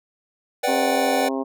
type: chord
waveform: square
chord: G major seventh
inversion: first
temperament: equal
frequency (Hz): 493.9 / 587.3 / 740 / 784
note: B4 / D5 / F#5 / G5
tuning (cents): 0 / 0 / 0 / 0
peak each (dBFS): -26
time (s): 0.63-1.29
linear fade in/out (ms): 10
type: harmonic tone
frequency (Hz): 134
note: C3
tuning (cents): +42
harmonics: 2 / 3 / 4 / 5 / 6 / 7 / 8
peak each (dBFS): -25 / -29 / -31 / -33 / -35 / -36 / -37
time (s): 0.67-1.44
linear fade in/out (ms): 20
effects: none